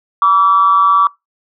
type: tone with amplitude modulation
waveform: sine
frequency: 1151 Hz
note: D6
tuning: 35 cents flat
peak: -3 dBFS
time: 0.22-1.07 s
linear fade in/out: 2 ms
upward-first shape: sine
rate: 182 Hz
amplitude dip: 65%
effects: noise-tail reverb RT60 0.2 s tail -25 dB re dry + tanh soft clip ceiling 0 dBFS